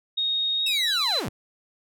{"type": "tone with pitch glide", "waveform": "sine", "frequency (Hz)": [3729, 4020], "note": ["A#7", "B7"], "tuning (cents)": [0, 30], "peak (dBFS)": -22, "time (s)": [0.17, 1.2], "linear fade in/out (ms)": 10, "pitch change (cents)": 130, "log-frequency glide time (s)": [0.57, 1.07]}
{"type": "linear sweep", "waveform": "sawtooth", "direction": "down", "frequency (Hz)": [2699, 60.1], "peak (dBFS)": -24, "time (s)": [0.66, 1.29], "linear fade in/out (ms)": 5}
{"effects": []}